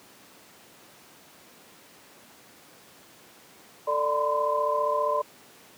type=tone cluster; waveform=sine; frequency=445 / 591 / 997 / 1032 Hz; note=A4 / D5 / B5 / C6; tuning=+20 / +11 / +16 / -24 cents; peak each=-32 / -26 / -31 / -27 dBFS; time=3.87-5.22 s; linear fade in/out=10 ms; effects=pink hiss -52 dBFS RMS until 5.77 s + high-pass 200 Hz 12 dB/octave